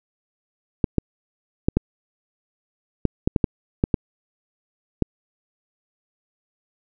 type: clicks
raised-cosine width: 3 ms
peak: -4 dBFS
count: 11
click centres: 0.842 / 0.983 / 1.685 / 1.77 / 3.053 / 3.275 / 3.362 / 3.442 / 3.839 / 3.942 / 5.023 s
effects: none